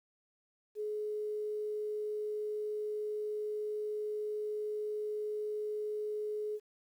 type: tone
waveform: sine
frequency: 423.3 Hz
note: G#4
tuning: 33 cents sharp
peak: -34 dBFS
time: 0.75-6.6 s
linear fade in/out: 50 ms
effects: 11-bit